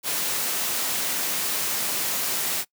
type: noise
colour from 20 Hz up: white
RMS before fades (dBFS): -26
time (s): 0.03-2.65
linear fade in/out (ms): 50
effects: noise-tail reverb RT60 0.1 s tail -22 dB re dry + high-pass 150 Hz 12 dB/octave